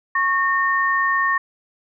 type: tone pair together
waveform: sine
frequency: 1101.2 / 1830 Hz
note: C#6 / A#6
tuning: -12 / -32 cents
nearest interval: major sixth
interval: 880 cents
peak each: -19 dBFS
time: 0.15-1.38 s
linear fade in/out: 5 ms
effects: none